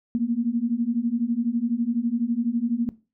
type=beating tone pair; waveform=sine; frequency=228.3 / 240.3 Hz; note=A#3 / B3; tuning=-36 / -47 cents; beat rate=12 Hz; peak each=-24 dBFS; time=0.15-2.89 s; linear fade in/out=0 ms; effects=noise-tail reverb RT60 0.3 s tail -18 dB re dry